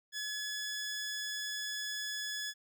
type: tone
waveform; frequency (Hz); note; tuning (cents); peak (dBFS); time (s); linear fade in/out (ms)
15% pulse; 1701; G#6; +41; -30; 0.12-2.54; 50
effects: none